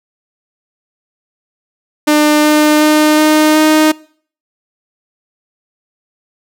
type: tone with pitch steps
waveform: sawtooth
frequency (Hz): 300 / 302.4 / 304.9 / 307.4 / 309.9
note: D4 / D#4 / D#4 / D#4 / D#4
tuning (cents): +37 / -49 / -35 / -21 / -7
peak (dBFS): -3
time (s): 2.07-3.92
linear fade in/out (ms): 10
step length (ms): 370
effects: noise-tail reverb RT60 0.5 s tail -23 dB re dry